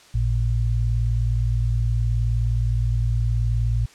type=tone pair together; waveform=sine; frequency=54.96 / 114.2 Hz; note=A1 / A#2; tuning=-1 / -35 cents; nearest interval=octave + minor second; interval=1266 cents; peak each=-21 dBFS; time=0.14-3.86 s; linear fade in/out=10 ms; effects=white hiss -50 dBFS RMS until 3.94 s + low-pass 7000 Hz 12 dB/octave